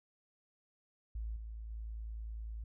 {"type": "tone with level steps", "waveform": "sine", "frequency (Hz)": 55, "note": "A1", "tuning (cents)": 0, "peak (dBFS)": [-37, -42, -40], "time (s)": [1.15, 2.64], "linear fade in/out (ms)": 5, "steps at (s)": [1.36, 1.7], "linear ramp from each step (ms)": 5, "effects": []}